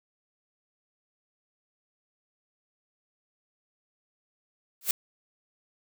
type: noise with exponential growth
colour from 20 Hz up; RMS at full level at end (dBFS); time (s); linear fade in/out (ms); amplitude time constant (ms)
blue; -19; 4.81-4.91; 2; 20
effects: none